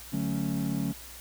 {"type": "chord", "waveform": "triangle", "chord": "D major seventh", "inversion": "none", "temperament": "equal", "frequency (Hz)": [146.83, 185, 220, 277.2], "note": ["D3", "F#3", "A3", "C#4"], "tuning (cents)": [0, 0, 0, 0], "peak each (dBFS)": -31, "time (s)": [0.12, 0.93], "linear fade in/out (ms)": 20, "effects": ["added 60 Hz sine -50 dBFS peak until 1.2 s", "white hiss -46 dBFS RMS until 1.2 s"]}